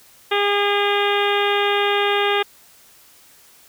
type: harmonic tone with a mistuned harmonic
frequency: 406.6 Hz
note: G#4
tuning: 37 cents flat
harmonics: 1 / 2 / 3 / 4 / 5 / 6 / 7 / 8 / 9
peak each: -20 / -23 / -25 / -26 / -27 / -28 / -28 / -29 / -30 dBFS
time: 0.31-2.43 s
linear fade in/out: 10 ms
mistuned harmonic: 9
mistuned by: -18 cents
effects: white hiss -50 dBFS RMS until 3.68 s